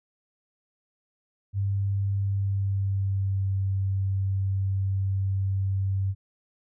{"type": "tone with pitch glide", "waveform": "sine", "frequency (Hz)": [99, 96.85], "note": ["G2", "G2"], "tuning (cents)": [18, -20], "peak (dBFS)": -23, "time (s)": [1.53, 6.15], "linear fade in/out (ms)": 50, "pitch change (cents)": -38, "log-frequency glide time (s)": [2.2, 3.52], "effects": []}